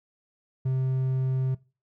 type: tone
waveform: triangle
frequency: 130.81 Hz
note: C3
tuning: in tune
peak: -21 dBFS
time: 0.65-1.55 s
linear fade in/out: 10 ms
effects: noise-tail reverb RT60 0.3 s tail -20 dB re dry